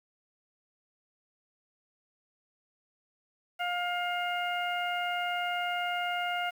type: harmonic tone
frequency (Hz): 708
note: F5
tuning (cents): +23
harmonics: 1 / 2 / 3 / 4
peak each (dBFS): -32 / -35 / -37 / -38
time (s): 3.59-6.51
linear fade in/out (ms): 20
effects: 9-bit